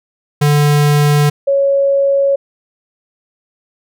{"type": "tone pair in turn", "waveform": ["square", "sine"], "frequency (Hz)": [146.83, 554.4], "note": ["D3", "C#5"], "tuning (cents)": [0, 0], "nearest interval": "octave + major seventh", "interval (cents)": 2300, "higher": "second", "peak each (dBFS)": -9, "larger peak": "neither", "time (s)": [[0.41, 1.3], [1.47, 2.36]], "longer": "neither", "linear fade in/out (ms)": 10, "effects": []}